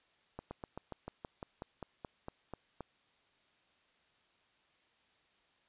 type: slowing click train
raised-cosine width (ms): 1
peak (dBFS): -28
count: 14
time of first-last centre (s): 0.39-2.807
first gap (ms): 120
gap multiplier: 1.07
effects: white hiss -71 dBFS RMS until 5.68 s + resampled to 8000 Hz